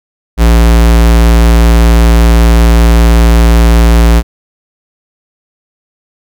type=tone; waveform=square; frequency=57.4 Hz; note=A#1; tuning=26 cents flat; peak=-3 dBFS; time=0.37-4.23 s; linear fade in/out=50 ms; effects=none